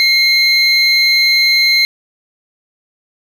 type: tone pair together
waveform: triangle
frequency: 2150 / 4120 Hz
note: C7 / C8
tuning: +47 / -28 cents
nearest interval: major seventh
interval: 1125 cents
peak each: -10 dBFS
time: 0-1.85 s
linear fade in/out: 0 ms
effects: none